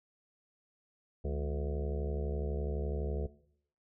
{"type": "harmonic tone with a mistuned harmonic", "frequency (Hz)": 72, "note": "D2", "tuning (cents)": -34, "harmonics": [1, 2, 3, 5, 6, 7, 8, 9, 10], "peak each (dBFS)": [-34, -42, -44, -44, -42, -45, -55, -49, -56], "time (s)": [1.24, 3.27], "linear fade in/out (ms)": 10, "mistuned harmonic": 2, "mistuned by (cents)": 130, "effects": ["noise-tail reverb RT60 0.7 s tail -19 dB re dry"]}